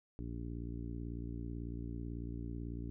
harmonic tone, 58.1 Hz, A#1, 5 cents flat, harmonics 1 / 2 / 3 / 4 / 5 / 6 / 7, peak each -43 / -45 / -50 / -50 / -47 / -55 / -57 dBFS, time 0.19-2.9 s, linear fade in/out 0 ms, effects none

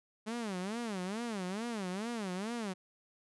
sawtooth tone with vibrato, 207.7 Hz, G#3, in tune, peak -32 dBFS, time 0.26-2.74 s, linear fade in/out 20 ms, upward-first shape sine, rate 2.3 Hz, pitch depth 250 cents each way, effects resampled to 24000 Hz

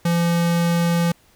square tone, 170.5 Hz, F3, 41 cents flat, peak -17 dBFS, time 0.05-1.12 s, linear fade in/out 5 ms, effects pink hiss -56 dBFS RMS until 1.35 s

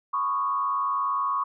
sine tone with frequency modulation, 1108.7 Hz, C#6, in tune, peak -23 dBFS, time 0.13-1.44 s, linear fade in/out 10 ms, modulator 99.9 Hz, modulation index 0.88, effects none

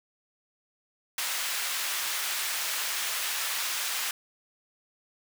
pink high-pass noise, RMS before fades -31 dBFS, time 1.18-4.11 s, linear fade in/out 2 ms, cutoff 1500 Hz, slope 12 dB/octave, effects none

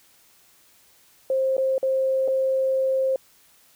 sine tone with dropouts, 529 Hz, C5, 19 cents sharp, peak -19 dBFS, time 1.3-3.16 s, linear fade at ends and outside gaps 2 ms, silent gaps 1.568-1.58 / 1.781-1.829 / 2.278-2.282 s, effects white hiss -57 dBFS RMS until 3.75 s

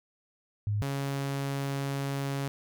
sine / sawtooth tone pair in turn, 103.83 / 138.6 Hz, G#2 / C#3, 0 / 0 cents, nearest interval perfect fourth, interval 500 cents, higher second, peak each -26 dBFS, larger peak neither, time 0.67-0.82 / 0.82-2.48 s, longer second, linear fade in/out 0 ms, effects none

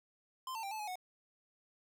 square tone with pitch steps, 1039 / 898 / 788 / 869 / 841 / 735 Hz, C6 / A5 / G5 / A5 / G#5 / F#5, -12 / +35 / +9 / -22 / +22 / -12 cents, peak -40 dBFS, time 0.47-0.956 s, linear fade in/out 2 ms, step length 81 ms, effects none

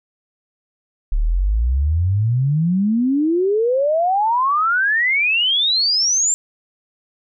sine exponential sweep, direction up, 34.65 to 7459 Hz, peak -14 dBFS, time 1.12-6.34 s, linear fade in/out 0 ms, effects none

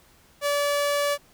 sawtooth tone, 576 Hz, D5, 34 cents flat, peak -18 dBFS, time 0.41-1.18 s, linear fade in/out 50 ms, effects pink hiss -57 dBFS RMS until 1.33 s

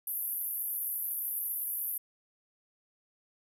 pink band-pass noise, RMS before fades -35 dBFS, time 0.07-1.98 s, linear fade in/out 5 ms, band 11000 to 14000 Hz, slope 96 dB/octave, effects none

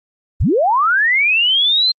sine linear sweep, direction up, 30.87 to 4186 Hz, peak -11 dBFS, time 0.4-1.92 s, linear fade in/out 10 ms, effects Opus 32 kbps

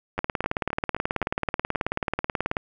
two click trains, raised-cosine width 0.5 ms, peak -16 / -9 dBFS, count 7 / 45, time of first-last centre 0.18-1.751 / 0.19-2.568 s, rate 3.82 / 18.5 Hz, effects none

